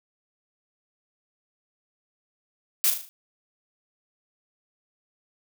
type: noise with echo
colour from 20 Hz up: blue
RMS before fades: -21 dBFS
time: 2.84-2.9 s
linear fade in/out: 0 ms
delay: 38 ms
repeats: 5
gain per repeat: -6 dB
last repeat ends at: 3.09 s
effects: none